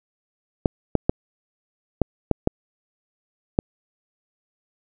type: clicks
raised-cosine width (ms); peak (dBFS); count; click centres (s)
2; -3; 7; 0.658 / 0.953 / 1.095 / 2.017 / 2.313 / 2.474 / 3.589
effects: none